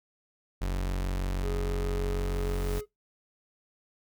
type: tone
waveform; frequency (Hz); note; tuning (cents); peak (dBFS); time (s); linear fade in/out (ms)
40% pulse; 46.25; F#1; 0; -27; 0.61-2.8; 10
type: tone with pitch glide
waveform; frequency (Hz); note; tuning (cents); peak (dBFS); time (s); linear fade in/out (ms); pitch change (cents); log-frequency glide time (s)
triangle; 415.6 to 420.4; G#4 to G#4; +1 to +21; -33; 1.42-2.86; 50; +20; 1.56-2.67
type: noise with exponential growth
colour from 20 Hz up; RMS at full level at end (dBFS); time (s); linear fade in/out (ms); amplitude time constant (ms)
white; -45; 1.47-2.81; 5; 290
effects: noise-tail reverb RT60 0.2 s tail -24 dB re dry